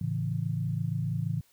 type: chord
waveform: sine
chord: A major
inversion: none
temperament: equal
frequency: 110 / 138.59 / 164.81 Hz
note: A2 / C#3 / E3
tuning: 0 / 0 / 0 cents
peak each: -32 dBFS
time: 0.01-1.41 s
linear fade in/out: 5 ms
effects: white hiss -65 dBFS RMS until 1.52 s